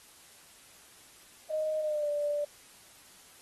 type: tone with pitch glide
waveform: sine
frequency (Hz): 621 to 586.1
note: D#5 to D5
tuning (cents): -3 to -4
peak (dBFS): -28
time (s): 1.5-2.45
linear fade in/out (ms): 10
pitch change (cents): -101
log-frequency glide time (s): 1.79-2.09
effects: white hiss -56 dBFS RMS until 3.41 s + AAC 32 kbps